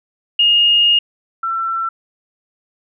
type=tone pair in turn; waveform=sine; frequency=2848 / 1344.1 Hz; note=F7 / E6; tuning=+33 / +33 cents; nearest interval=octave + minor second; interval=1300 cents; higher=first; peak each=-9 / -17 dBFS; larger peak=first; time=0.39-0.99 / 1.43-1.89 s; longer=first; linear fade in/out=5 ms; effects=none